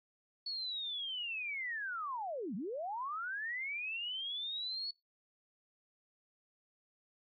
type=linear two-way sweep; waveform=sine; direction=down then up; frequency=4435 to 169.5 to 4435 Hz; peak=-37 dBFS; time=0.46-4.91 s; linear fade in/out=5 ms; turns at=2.55 s; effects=noise-tail reverb RT60 0.2 s tail -22 dB re dry + AAC 48 kbps